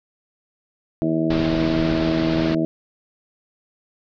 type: harmonic tone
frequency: 80.6 Hz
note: E2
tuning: 38 cents flat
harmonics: 2 / 3 / 4 / 5 / 6 / 7 / 8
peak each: -25 / -26 / -20 / -33 / -36 / -34 / -27 dBFS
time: 1.02-2.65 s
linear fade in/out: 0 ms
type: low-pass noise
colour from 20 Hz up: pink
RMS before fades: -28 dBFS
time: 1.3-2.55 s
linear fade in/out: 5 ms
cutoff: 4800 Hz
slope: 48 dB/octave
effects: none